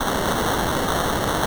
violet noise with sample-and-hold, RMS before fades -22 dBFS, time 0-1.46 s, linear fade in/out 5 ms, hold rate 2450 Hz, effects none

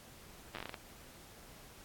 slowing click train, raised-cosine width 0.3 ms, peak -25 dBFS, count 9, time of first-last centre 0.55-0.742 s, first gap 9 ms, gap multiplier 1.27, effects pink hiss -56 dBFS RMS until 1.84 s + AAC 64 kbps

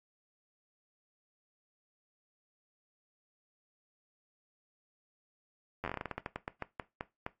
slowing click train, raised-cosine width 0.5 ms, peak -21 dBFS, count 19, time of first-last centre 5.84-7.264 s, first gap 10 ms, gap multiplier 1.21, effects noise-tail reverb RT60 0.2 s tail -17 dB re dry + AAC 32 kbps

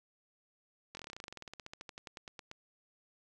slowing click train, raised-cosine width 0.2 ms, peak -28 dBFS, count 28, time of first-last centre 0.95-2.514 s, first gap 21 ms, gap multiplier 1.07, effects none

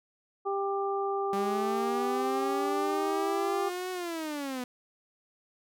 harmonic tone, 395.3 Hz, G4, 15 cents sharp, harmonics 1 / 2 / 3, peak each -30 / -33 / -35 dBFS, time 0.45-3.7 s, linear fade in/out 20 ms
sawtooth linear two-way sweep, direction up then down, 197.1 to 370.4 to 244.8 Hz, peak -29 dBFS, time 1.33-4.64 s, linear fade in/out 2 ms, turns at 3.91 s
effects none

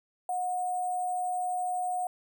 sine tone with sample-and-hold, 726 Hz, F#5, 33 cents flat, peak -28 dBFS, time 0.29-2.07 s, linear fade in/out 2 ms, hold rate 8820 Hz, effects none

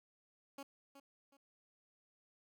15% pulse tone with echo, 277.2 Hz, C#4, in tune, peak -40 dBFS, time 0.58-0.63 s, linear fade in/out 5 ms, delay 370 ms, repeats 2, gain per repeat -10 dB, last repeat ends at 1.37 s, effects none

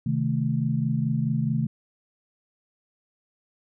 sine chord, A diminished, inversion first, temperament equal, 130.81 / 155.56 / 220 Hz, C3 / Eb3 / A3, 0 / 0 / 0 cents, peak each -26 / -26 / -27 dBFS, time 0.06-1.67 s, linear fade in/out 5 ms, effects none

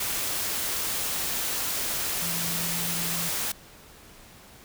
sine tone in noise, 169.8 Hz, F3, 48 cents flat, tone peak -35 dBFS, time 2.22-3.29 s, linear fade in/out 5 ms, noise white, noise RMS -29 dBFS, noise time 0-3.52 s, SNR -9 dB, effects pink hiss -50 dBFS RMS until 4.64 s

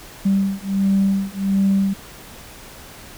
sine beating tone pair, 194.8 / 196.2 Hz, G3 / G3, -11 / +2 cents, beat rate 1.4 Hz, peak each -18 dBFS, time 0.25-1.94 s, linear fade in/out 10 ms, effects tanh soft clip ceiling -9 dBFS + pink hiss -40 dBFS RMS until 3.17 s

